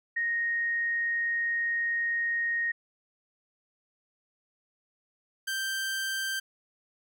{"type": "tone pair in turn", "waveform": ["sine", "sawtooth"], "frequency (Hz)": [1864.7, 1568], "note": ["A#6", "G6"], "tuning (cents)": [0, 0], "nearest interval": "minor third", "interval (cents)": 300, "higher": "first", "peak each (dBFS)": -26, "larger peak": "neither", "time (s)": [[0.16, 2.72], [5.47, 6.4]], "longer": "first", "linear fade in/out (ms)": 10, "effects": []}